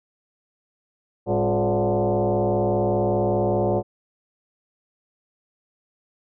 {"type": "tone with frequency modulation", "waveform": "sine", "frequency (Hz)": 110, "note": "A2", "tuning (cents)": 0, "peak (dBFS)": -18, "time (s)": [1.26, 3.83], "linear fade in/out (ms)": 50, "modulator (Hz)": 155, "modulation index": 4.1, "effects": []}